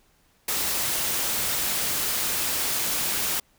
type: noise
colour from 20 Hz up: white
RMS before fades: -26 dBFS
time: 0.48-3.4 s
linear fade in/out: 5 ms
effects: pink hiss -63 dBFS RMS until 3.58 s